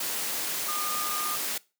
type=tone in noise; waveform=sine; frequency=1217 Hz; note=D#6; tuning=39 cents flat; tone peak=-32 dBFS; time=0.68-1.36 s; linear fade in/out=5 ms; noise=white; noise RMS=-31 dBFS; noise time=0-1.58 s; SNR=-4 dB; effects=noise-tail reverb RT60 0.3 s tail -22 dB re dry + high-pass 200 Hz 12 dB/octave